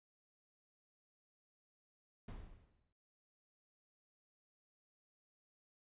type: noise with exponential decay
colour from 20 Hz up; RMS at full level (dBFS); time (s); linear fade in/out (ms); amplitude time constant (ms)
brown; -45; 2.28-2.93; 5; 140
effects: noise-tail reverb RT60 0.1 s tail -18 dB re dry + resampled to 8000 Hz